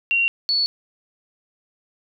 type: tone pair in turn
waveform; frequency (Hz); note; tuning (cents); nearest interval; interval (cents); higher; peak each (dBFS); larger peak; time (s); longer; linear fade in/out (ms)
sine; 2753 / 4429; F7 / C#8; -25 / -2; minor sixth; 823; second; -16 / -17; first; 0.11-0.28 / 0.49-0.66; neither; 0
effects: none

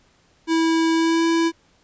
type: tone with pitch glide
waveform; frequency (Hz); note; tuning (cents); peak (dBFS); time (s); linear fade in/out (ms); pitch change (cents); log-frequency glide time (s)
square; 326.5 to 331.1; E4 to E4; -17 to +8; -17; 0.47-1.52; 50; +25; 0.94-1.25
effects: pink hiss -59 dBFS RMS until 1.83 s + resampled to 16000 Hz

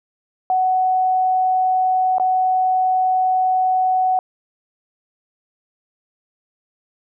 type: tone with dropouts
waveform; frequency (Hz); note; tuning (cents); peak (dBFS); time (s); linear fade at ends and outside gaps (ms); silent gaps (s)
sine; 745; F#5; +12; -14; 0.5-4.19; 1; 2.183-2.198
effects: none

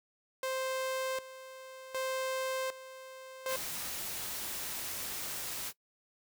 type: tone with tremolo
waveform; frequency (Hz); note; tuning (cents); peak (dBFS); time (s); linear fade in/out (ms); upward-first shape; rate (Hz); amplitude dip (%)
sawtooth; 523.3; C5; 0; -29; 0.43-3.56; 2; square; 0.66; 80
type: noise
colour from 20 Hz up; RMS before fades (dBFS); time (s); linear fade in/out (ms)
white; -39; 3.47-5.73; 50
effects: noise-tail reverb RT60 0.1 s tail -21 dB re dry

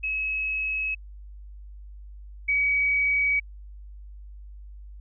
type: tone pair in turn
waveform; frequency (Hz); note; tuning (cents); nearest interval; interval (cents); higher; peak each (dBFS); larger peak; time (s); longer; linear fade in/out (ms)
sine; 2570 / 2268; E7 / C#7; -45 / +39; major second; 216; first; -25 / -20; second; 0.03-0.95 / 2.48-3.4; neither; 10
effects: added 50 Hz sine -40 dBFS peak until 5 s

